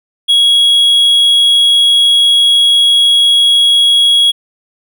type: tone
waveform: triangle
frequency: 3322 Hz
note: G#7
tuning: in tune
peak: -4 dBFS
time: 0.28-4.32 s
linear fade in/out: 20 ms
effects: none